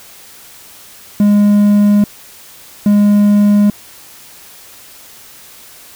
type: tone pair in turn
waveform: triangle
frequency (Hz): 205.8 / 205.8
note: G#3 / G#3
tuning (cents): -16 / -16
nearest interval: unison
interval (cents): 0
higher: neither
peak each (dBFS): -4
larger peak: neither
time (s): 1.2-2.04 / 2.86-3.7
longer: neither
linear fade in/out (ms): 2
effects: white hiss -38 dBFS RMS until 5.95 s